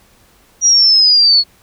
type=linear sweep; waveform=sine; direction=down; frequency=5790 to 4344 Hz; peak=-6 dBFS; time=0.61-1.44 s; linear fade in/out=50 ms; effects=pink hiss -50 dBFS RMS until 1.62 s